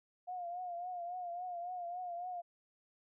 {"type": "tone with vibrato", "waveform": "sine", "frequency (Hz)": 710, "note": "F5", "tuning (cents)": 28, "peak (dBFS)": -39, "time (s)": [0.27, 2.42], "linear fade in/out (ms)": 20, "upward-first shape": "triangle", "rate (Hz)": 3.6, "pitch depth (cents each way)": 70, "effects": []}